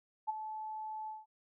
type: tone with ADSR envelope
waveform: sine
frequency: 867 Hz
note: A5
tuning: 26 cents flat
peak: -29 dBFS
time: 0.27-1.26 s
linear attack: 24 ms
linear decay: 19 ms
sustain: -10 dB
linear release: 180 ms
effects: none